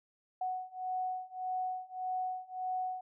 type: beating tone pair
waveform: sine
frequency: 740 / 741.7 Hz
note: F#5 / F#5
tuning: 0 / +4 cents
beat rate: 1.7 Hz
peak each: -38 / -37 dBFS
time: 0.41-3.01 s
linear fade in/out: 5 ms
effects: none